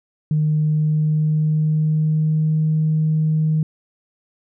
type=tone with pitch glide; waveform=sine; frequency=153.1 to 156.14 Hz; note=D#3 to D#3; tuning=-28 to +6 cents; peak=-14 dBFS; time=0.31-3.63 s; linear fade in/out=2 ms; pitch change=+34 cents; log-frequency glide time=0.6-2.63 s; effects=tanh soft clip ceiling -10 dBFS